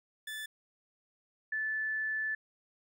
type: tone pair in turn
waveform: 30% pulse / sine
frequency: 1746 / 1746 Hz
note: A6 / A6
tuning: -14 / -14 cents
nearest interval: unison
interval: 0 cents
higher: neither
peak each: -36 / -31 dBFS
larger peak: second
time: 0.27-0.46 / 1.52-2.35 s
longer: second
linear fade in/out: 5 ms
effects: none